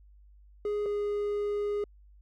triangle tone pair in turn, 415.3 / 412.2 Hz, G#4 / G#4, 0 / -13 cents, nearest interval unison, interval 13 cents, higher first, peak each -26 dBFS, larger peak neither, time 0.65-0.86 / 0.86-1.84 s, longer second, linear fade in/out 2 ms, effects added 50 Hz sine -53 dBFS peak until 2.21 s

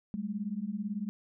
sine beating tone pair, 196 / 214 Hz, G3 / A3, 0 / -48 cents, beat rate 18 Hz, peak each -36 / -35 dBFS, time 0.14-1.09 s, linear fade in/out 0 ms, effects none

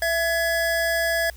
square tone pair together, 666 / 1686.5 Hz, E5 / G#6, +18 / +26 cents, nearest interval octave + major third, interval 1608 cents, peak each -24 dBFS, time 0.02-1.3 s, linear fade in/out 2 ms, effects added 60 Hz sine -40 dBFS peak until 1.36 s + white hiss -52 dBFS RMS until 1.36 s

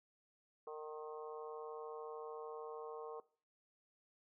harmonic tone with a mistuned harmonic, 153.4 Hz, D#3, 24 cents flat, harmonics 3 / 4 / 5 / 6 / 7 / 8, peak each -46 / -56 / -54 / -59 / -53 / -62 dBFS, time 0.67-3.2 s, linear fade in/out 2 ms, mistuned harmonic 8, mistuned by +31 cents, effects noise-tail reverb RT60 0.4 s tail -19 dB re dry

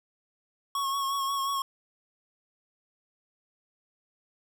square tone with vibrato, 1100 Hz, C#6, 14 cents flat, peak -28 dBFS, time 0.75-1.62 s, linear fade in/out 2 ms, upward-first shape sine, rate 5.6 Hz, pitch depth 31 cents each way, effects none

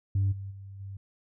sine tone with level steps, 97.9 Hz, G2, 2 cents flat, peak -21 / -35 / -41 / -37 dBFS, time 0.15-0.97 s, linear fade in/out 5 ms, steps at 0.31 / 0.5 / 0.79 s, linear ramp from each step 20 ms, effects tanh soft clip ceiling -20 dBFS

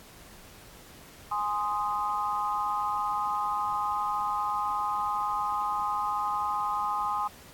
sine chord, Ab major, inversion none, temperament equal with one note detuned, 830.6 / 1042.9 / 1244.5 Hz, Ab5 / C6 / Eb6, 0 / -6 / 0 cents, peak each -31 dBFS, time 1.31-7.28 s, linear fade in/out 10 ms, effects pink hiss -51 dBFS RMS until 7.53 s + AAC 64 kbps

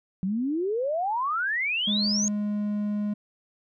sine exponential sweep, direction up, 180 to 6710 Hz, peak -24 dBFS, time 0.23-2.28 s, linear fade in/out 0 ms
triangle tone, 207.8 Hz, G#3, 1 cent sharp, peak -23 dBFS, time 1.87-3.14 s, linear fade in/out 10 ms
effects none

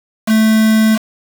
triangle tone with quantisation, 219.3 Hz, A3, 6 cents flat, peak -6 dBFS, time 0.26-0.99 s, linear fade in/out 50 ms, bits 3, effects none

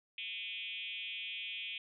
sine tone with frequency modulation, 2858 Hz, F7, 39 cents sharp, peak -39 dBFS, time 0.18-1.78 s, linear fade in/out 2 ms, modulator 202 Hz, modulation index 2.9, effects none

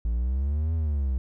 triangle exponential two-way sweep, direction up then down, 55 to 82.41 to 62.7 Hz, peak -21 dBFS, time 0.05-1.18 s, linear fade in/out 0 ms, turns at 0.74 s, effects none

